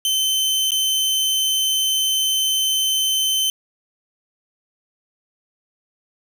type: tone with dropouts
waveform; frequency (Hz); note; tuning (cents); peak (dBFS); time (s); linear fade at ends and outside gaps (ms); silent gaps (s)
sawtooth; 3076; G7; -33; -14; 0.05-3.5; 1; 0.707-0.718
effects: none